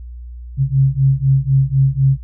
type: beating tone pair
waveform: sine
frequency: 133.4 / 137.4 Hz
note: C3 / C#3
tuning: +34 / -15 cents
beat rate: 4 Hz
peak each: -14 dBFS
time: 0.57-2.18 s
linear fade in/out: 50 ms
effects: added 60 Hz sine -29 dBFS peak until 2.23 s